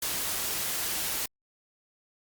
white noise, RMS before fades -31 dBFS, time 0.02-1.26 s, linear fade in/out 5 ms, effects Opus 48 kbps

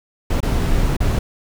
brown noise with dropouts, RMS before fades -17 dBFS, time 0.3-1.19 s, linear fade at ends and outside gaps 5 ms, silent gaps 0.405-0.428 / 0.967-1.003 s, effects none

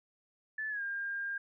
sine tone with pitch glide, 1741 to 1605.8 Hz, A6 to G6, -19 to +41 cents, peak -34 dBFS, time 0.58-1.38 s, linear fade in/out 5 ms, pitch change -140 cents, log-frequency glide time 0.69-0.82 s, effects none

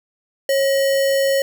sine tone with sample-and-hold, 547 Hz, C#5, 23 cents flat, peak -14 dBFS, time 0.49-1.42 s, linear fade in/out 2 ms, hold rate 2450 Hz, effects none

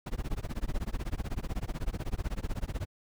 brown noise with tremolo, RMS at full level -30 dBFS, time 0.06-2.86 s, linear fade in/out 5 ms, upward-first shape sine, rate 16 Hz, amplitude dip 100%, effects none

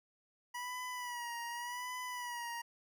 25% pulse tone with vibrato, 971 Hz, B5, 30 cents flat, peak -36 dBFS, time 0.54-2.62 s, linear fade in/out 10 ms, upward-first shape sine, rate 0.87 Hz, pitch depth 54 cents each way, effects none

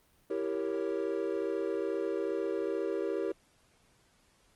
triangle chord, E diminished seventh, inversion none, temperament equal, 329.6 / 392 / 466.2 / 554.4 Hz, E4 / G4 / Bb4 / Db5, 0 / 0 / 0 / 0 cents, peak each -35 / -32 / -34 / -37 dBFS, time 0.3-3.32 s, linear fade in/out 5 ms, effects pink hiss -67 dBFS RMS until 4.55 s + Opus 24 kbps

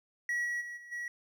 triangle tone with level steps, 1923 Hz, B6, 47 cents flat, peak -28 / -30 / -38 / -46 / -34 dBFS, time 0.29-1.08 s, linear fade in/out 2 ms, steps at 0.44 / 0.6 / 0.76 / 0.91 s, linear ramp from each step 20 ms, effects none

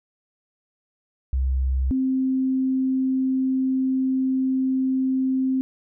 sine tone pair in turn, 65.5 / 262 Hz, C2 / C4, +2 / +2 cents, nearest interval 2 octaves, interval 2400 cents, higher second, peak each -19 dBFS, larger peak neither, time 1.33-1.91 / 1.91-5.61 s, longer second, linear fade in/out 0 ms, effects none

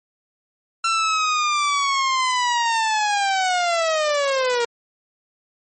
sawtooth linear sweep, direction down, 1354 to 466.2 Hz, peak -14 dBFS, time 0.84-4.65 s, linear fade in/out 5 ms, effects low-pass 12000 Hz 12 dB/octave + MP3 32 kbps

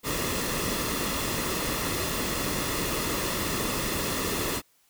pink noise with comb filter, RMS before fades -29 dBFS, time 0.03-4.62 s, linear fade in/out 50 ms, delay 1.3 ms, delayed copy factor -0.5, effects white hiss -65 dBFS RMS until 4.89 s

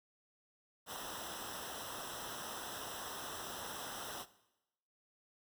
pink noise with comb filter, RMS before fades -45 dBFS, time 0.86-4.26 s, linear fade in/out 50 ms, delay 0.44 ms, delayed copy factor -0.9, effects noise-tail reverb RT60 0.9 s tail -17 dB re dry

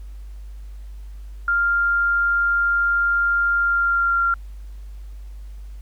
sine tone with pitch glide, 1396.9 to 1382.5 Hz, F6 to F6, 0 to -18 cents, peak -16 dBFS, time 1.48-4.34 s, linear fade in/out 2 ms, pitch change -18 cents, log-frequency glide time 3.57-4.22 s, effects added 50 Hz sine -33 dBFS peak until 5.81 s + pink hiss -58 dBFS RMS until 5.81 s

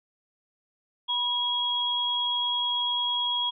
sine tone pair together, 975 / 3303 Hz, B5 / G#7, -23 / -10 cents, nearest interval octave + major sixth, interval 2113 cents, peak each -31 / -25 dBFS, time 1.08-3.51 s, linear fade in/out 20 ms, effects none

